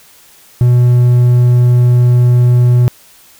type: tone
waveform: triangle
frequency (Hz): 122.6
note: B2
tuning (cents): -12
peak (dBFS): -3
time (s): 0.61-2.88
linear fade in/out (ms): 0
effects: white hiss -43 dBFS RMS until 3.39 s